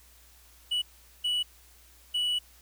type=tone bursts at uneven times; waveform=triangle; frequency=2947 Hz; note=F#7; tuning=8 cents flat; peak=-24 dBFS; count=3; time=0.71-0.82 / 1.24-1.43 / 2.14-2.39 s; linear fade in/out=10 ms; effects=added 60 Hz sine -58 dBFS peak until 2.61 s + white hiss -58 dBFS RMS until 2.61 s